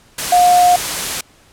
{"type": "tone in noise", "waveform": "sine", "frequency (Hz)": 715, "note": "F5", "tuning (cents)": 41, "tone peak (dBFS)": -7, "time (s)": [0.32, 0.76], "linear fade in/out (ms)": 5, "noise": "white", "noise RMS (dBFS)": -20, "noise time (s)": [0.18, 1.21], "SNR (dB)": 10, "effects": ["pink hiss -49 dBFS RMS until 1.52 s", "low-pass 11000 Hz 12 dB/octave"]}